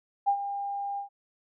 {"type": "tone with ADSR envelope", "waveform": "sine", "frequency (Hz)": 802, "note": "G5", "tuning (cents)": 39, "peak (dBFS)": -19, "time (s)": [0.26, 1.09], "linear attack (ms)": 24, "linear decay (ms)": 78, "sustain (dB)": -11, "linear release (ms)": 110, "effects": []}